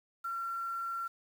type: tone with quantisation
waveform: sine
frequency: 1364 Hz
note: F6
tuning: 41 cents flat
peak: -34 dBFS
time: 0.24-1.08 s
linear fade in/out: 10 ms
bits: 9
effects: none